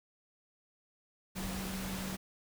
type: tone in noise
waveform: sine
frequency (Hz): 190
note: F#3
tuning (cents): +46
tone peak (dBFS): -39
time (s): 1.35-2.17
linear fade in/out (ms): 20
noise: pink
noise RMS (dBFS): -41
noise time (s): 1.35-2.17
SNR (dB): -1
effects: none